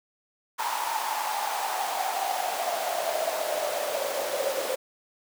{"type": "noise with high-pass filter sweep", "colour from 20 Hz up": "pink", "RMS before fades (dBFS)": -29, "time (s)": [0.58, 4.76], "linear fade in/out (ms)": 20, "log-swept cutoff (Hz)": [930, 530], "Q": 8.2, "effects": []}